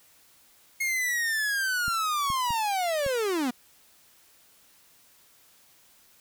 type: linear sweep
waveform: 45% pulse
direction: down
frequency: 2164 to 233.1 Hz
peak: -25 dBFS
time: 0.8-3.51 s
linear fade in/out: 10 ms
type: clicks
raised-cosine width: 5 ms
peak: -25 dBFS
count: 4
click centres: 1.881 / 2.302 / 2.506 / 3.064 s
effects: white hiss -59 dBFS RMS until 6.2 s